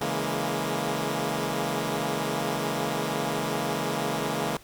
10% pulse chord, A# half-diminished seventh, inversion first, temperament equal with one note detuned, 140.36 / 164.81 / 207.7 / 233.1 Hz, C#3 / E3 / G#3 / A#3, +22 / 0 / 0 / 0 cents, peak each -24 dBFS, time 0.01-4.57 s, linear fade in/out 2 ms, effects pink hiss -52 dBFS RMS until 4.63 s

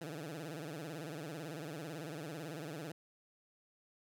15% pulse tone with vibrato, 155.56 Hz, D#3, in tune, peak -36 dBFS, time 0.01-2.92 s, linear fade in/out 5 ms, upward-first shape sine, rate 18 Hz, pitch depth 170 cents each way, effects none

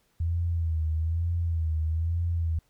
sine tone with vibrato, 82.1 Hz, E2, 6 cents flat, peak -24 dBFS, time 0.2-2.59 s, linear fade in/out 5 ms, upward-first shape sine, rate 1.1 Hz, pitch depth 71 cents each way, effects pink hiss -69 dBFS RMS until 2.69 s

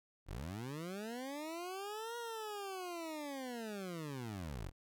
20% pulse linear two-way sweep, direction up then down, 35.66 to 477.9 to 35.66 Hz, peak -37 dBFS, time 0.26-4.72 s, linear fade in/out 50 ms, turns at 2.17 s, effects none

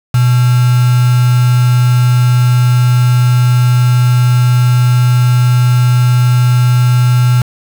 sine tone with quantisation, 123.47 Hz, B2, in tune, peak -6 dBFS, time 0.14-7.42 s, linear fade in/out 5 ms, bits 3, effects none

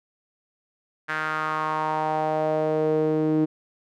sawtooth tone with band-pass filter sweep, 155.56 Hz, D#3, in tune, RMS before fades -24 dBFS, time 1.08-3.46 s, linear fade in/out 20 ms, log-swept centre 1600 to 330 Hz, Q 3.7, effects none

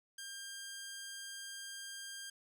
10% pulse tone, 1600 Hz, G6, 35 cents sharp, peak -36 dBFS, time 0.18-2.3 s, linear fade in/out 5 ms, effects none

